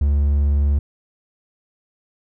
triangle tone with vibrato, 71.6 Hz, D2, 43 cents flat, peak -12 dBFS, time 0.01-0.79 s, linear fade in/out 5 ms, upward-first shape square, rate 20 Hz, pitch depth 24 cents each way, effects none

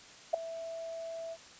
sine tone with ADSR envelope, 659.3 Hz, E5, in tune, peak -20 dBFS, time 0.33-1.37 s, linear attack 12 ms, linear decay 4 ms, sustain -18 dB, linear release 48 ms, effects white hiss -53 dBFS RMS until 1.59 s + resampled to 16000 Hz

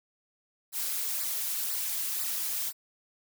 blue noise with flanger, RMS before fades -32 dBFS, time 0.72-2.73 s, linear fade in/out 50 ms, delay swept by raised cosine 0.31 to 6.01 ms, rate 2 Hz, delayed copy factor -0.95, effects none

